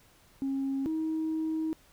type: tone pair in turn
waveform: sine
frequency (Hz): 271.4 / 317.4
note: C#4 / D#4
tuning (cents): -36 / +35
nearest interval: minor third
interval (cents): 271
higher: second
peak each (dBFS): -27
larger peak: neither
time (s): 0.42-0.86 / 0.86-1.73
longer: second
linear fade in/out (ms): 0
effects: tanh soft clip ceiling -25 dBFS + pink hiss -61 dBFS RMS until 1.92 s